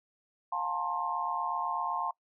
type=tone cluster; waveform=sine; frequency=709 / 835 / 903 / 1060 Hz; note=F5 / G#5 / A5 / C6; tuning=+26 / +9 / +45 / +22 cents; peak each=-38 / -40 / -34 / -33 dBFS; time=0.52-2.11 s; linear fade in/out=5 ms; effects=noise-tail reverb RT60 0.1 s tail -23 dB re dry